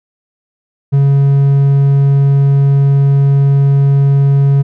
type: tone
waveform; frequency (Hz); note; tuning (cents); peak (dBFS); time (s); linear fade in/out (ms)
triangle; 139.2; C#3; +8; -4; 0.92-4.63; 20
effects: none